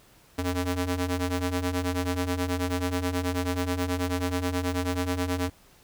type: ring-modulated tone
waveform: sawtooth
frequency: 179.1 Hz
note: F3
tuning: 44 cents sharp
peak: -19 dBFS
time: 0.38-5.5 s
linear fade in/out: 10 ms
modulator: 94.2 Hz
effects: pink hiss -57 dBFS RMS until 5.83 s